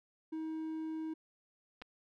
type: tone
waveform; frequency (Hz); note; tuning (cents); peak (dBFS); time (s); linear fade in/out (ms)
triangle; 317.4; D#4; +35; -35; 0.32-1.14; 10
type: clicks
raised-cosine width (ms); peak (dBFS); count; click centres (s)
0.3; -33 / -32; 2; 1.817 / 1.821
effects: none